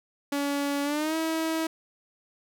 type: tone with pitch glide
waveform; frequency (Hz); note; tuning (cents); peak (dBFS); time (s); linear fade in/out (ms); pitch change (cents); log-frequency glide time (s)
sawtooth; 283.8 to 322.3; C#4 to E4; +41 to -39; -22; 0.32-1.67; 5; +220; 0.83-1.16
effects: none